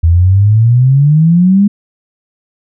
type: exponential sweep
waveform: sine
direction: up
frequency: 80.7 to 207.5 Hz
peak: -4 dBFS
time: 0.03-1.68 s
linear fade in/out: 10 ms
effects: none